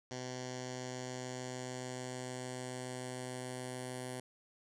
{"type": "tone with low-pass filter sweep", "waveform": "10% pulse", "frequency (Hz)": 126.8, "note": "B2", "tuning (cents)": 46, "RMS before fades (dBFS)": -43, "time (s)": [0.11, 4.2], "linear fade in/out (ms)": 2, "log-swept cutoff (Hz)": [6100, 9800], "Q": 3.3, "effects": []}